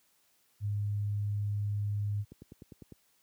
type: tone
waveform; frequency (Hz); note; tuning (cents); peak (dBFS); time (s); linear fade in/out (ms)
sine; 102.9; G#2; -16; -29; 0.6-2.25; 50
type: click train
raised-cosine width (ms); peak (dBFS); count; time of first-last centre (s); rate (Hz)
3; -34; 7; 2.32-2.922; 9.96
effects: white hiss -70 dBFS RMS until 3.22 s + high-pass 60 Hz 12 dB/octave